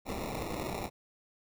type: noise with sample-and-hold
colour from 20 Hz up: violet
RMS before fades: -37 dBFS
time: 0.05-0.9 s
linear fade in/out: 50 ms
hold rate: 1575 Hz
effects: none